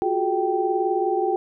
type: tone cluster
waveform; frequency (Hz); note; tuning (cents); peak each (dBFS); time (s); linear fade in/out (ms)
sine; 355.8 / 374.7 / 420.6 / 780; F4 / F#4 / G#4 / G5; +32 / +22 / +22 / -9; -24 / -27 / -26 / -24; 0.02-1.36; 0
effects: none